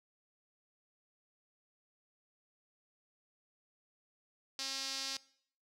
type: tone with band-pass filter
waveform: sawtooth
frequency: 269.7 Hz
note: C#4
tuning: 47 cents flat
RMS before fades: -40 dBFS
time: 4.59-5.17 s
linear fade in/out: 0 ms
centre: 4900 Hz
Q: 2.9
effects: noise-tail reverb RT60 0.6 s tail -21 dB re dry